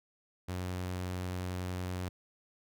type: tone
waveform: sawtooth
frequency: 91 Hz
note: F#2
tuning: 28 cents flat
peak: -31 dBFS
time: 0.48-2.09 s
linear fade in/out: 10 ms
effects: none